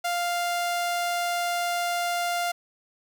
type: tone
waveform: sawtooth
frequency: 698.5 Hz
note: F5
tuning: in tune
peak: -21 dBFS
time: 0.04-2.52 s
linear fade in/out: 10 ms
effects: none

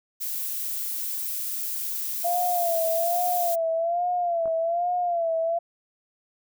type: noise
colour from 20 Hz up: violet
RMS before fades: -30 dBFS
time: 0.2-3.56 s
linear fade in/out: 20 ms
type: tone with vibrato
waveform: sine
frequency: 684 Hz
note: F5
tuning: 36 cents flat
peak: -22 dBFS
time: 2.24-5.59 s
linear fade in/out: 10 ms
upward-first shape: sine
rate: 1.2 Hz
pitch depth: 82 cents each way
type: clicks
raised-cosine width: 1 ms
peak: -26 / -31 dBFS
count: 2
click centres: 4.457 / 4.477 s
effects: none

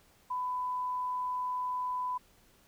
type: tone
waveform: sine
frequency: 1000 Hz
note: B5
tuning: 21 cents sharp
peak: -31 dBFS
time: 0.3-2.18 s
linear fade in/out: 10 ms
effects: pink hiss -64 dBFS RMS until 2.67 s

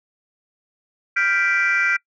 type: chord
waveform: sine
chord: G dominant seventh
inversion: third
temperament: equal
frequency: 1396.9 / 1568 / 1975.5 / 2349 Hz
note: F6 / G6 / B6 / D7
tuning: 0 / 0 / 0 / 0 cents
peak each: -21 dBFS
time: 1.16-1.97 s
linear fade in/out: 10 ms
effects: noise-tail reverb RT60 0.1 s tail -25 dB re dry + tanh soft clip ceiling -10 dBFS

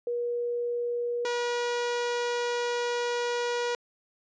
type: tone pair in turn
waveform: sine / sawtooth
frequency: 479.4 / 481.4 Hz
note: A#4 / B4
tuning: +48 / -44 cents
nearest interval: unison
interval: 8 cents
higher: second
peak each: -27 / -23 dBFS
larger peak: second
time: 0.07-1.25 / 1.25-3.75 s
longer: second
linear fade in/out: 2 ms
effects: resampled to 16000 Hz

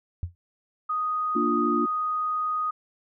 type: tone with exponential decay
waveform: sine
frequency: 87.31 Hz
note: F2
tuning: in tune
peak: -22 dBFS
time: 0.23-0.35 s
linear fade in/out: 0 ms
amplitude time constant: 24 ms
type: tone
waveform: sine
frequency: 1244.5 Hz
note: D#6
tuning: in tune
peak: -24 dBFS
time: 0.89-2.71 s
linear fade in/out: 10 ms
type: chord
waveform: sine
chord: Bb major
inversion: none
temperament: equal with one note detuned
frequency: 233.1 / 295.9 / 349.2 Hz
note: Bb3 / D4 / F4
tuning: 0 / +13 / 0 cents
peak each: -27 dBFS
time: 1.35-1.86 s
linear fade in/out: 10 ms
effects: none

